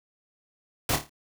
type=noise with echo; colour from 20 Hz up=pink; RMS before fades=-25 dBFS; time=0.89-0.96 s; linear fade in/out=2 ms; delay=27 ms; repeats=5; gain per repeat=-7 dB; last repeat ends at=1.095 s; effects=none